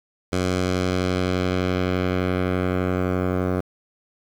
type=tone with low-pass filter sweep; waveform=10% pulse; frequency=91.7 Hz; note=F#2; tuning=15 cents flat; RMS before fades=-23 dBFS; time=0.32-3.61 s; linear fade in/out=10 ms; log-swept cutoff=8700 to 1200 Hz; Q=0.86; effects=7-bit